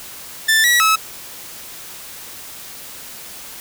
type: tone with pitch steps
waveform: sawtooth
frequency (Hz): 1769 / 1929 / 1296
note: A6 / B6 / E6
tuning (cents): +9 / -41 / -30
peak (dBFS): -8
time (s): 0.48-0.96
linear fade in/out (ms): 10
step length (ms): 160
effects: white hiss -35 dBFS RMS until 3.6 s